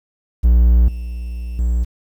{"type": "tone with level steps", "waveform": "triangle", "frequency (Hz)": 59.2, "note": "A#1", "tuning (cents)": 27, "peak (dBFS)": [-6, -21, -12], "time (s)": [0.43, 1.85], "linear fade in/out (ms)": 20, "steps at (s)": [0.88, 1.59], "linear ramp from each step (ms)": 2, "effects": ["8-bit"]}